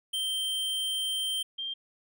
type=tone pair in turn; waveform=square / sine; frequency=3136 / 3180 Hz; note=G7 / G7; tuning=0 / +24 cents; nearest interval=unison; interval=24 cents; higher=second; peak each=-29 / -32 dBFS; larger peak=first; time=0.13-1.43 / 1.58-1.74 s; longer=first; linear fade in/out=10 ms; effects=none